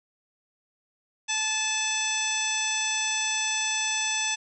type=harmonic tone with a mistuned harmonic; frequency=870 Hz; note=A5; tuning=20 cents flat; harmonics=1 / 2 / 3 / 4 / 5 / 6 / 7 / 8 / 9; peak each=-35 / -35 / -30 / -32 / -42 / -37 / -31 / -41 / -34 dBFS; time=1.28-4.36 s; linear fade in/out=20 ms; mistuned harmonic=8; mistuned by=+56 cents; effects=none